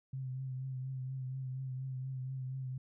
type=tone with vibrato; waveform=sine; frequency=130.81 Hz; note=C3; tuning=in tune; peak=-37 dBFS; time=0.13-2.78 s; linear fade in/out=5 ms; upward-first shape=triangle; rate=4.2 Hz; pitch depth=40 cents each way; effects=none